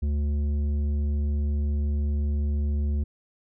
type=tone with tanh clipping; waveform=sine; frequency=72.9 Hz; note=D2; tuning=12 cents flat; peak=-24 dBFS; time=0.02-3.04 s; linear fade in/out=10 ms; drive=9 dB; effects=none